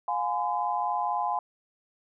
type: tone cluster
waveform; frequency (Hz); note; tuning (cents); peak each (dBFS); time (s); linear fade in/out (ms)
sine; 709 / 833 / 1019; F5 / G#5 / C6; +26 / +5 / -46; -31 / -29 / -30; 0.08-1.39; 2
effects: none